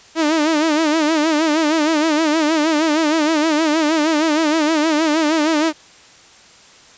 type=tone with vibrato; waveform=sawtooth; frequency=311.1 Hz; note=D#4; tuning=in tune; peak=-10 dBFS; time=0.15-5.73 s; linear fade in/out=50 ms; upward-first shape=sine; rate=6.4 Hz; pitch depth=97 cents each way; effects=white hiss -45 dBFS RMS until 6.97 s + resampled to 16000 Hz